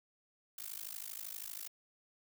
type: noise with amplitude modulation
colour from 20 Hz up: blue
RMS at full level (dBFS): -41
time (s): 0.58-1.68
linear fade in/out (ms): 5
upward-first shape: sine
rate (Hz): 52.6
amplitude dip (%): 100
effects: none